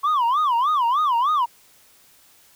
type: tone with vibrato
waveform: sine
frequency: 1074 Hz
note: C6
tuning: 45 cents sharp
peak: -14 dBFS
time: 0.03-1.46 s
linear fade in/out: 20 ms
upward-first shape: sine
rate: 3.3 Hz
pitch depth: 260 cents each way
effects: tanh soft clip ceiling -16 dBFS + white hiss -54 dBFS RMS until 2.55 s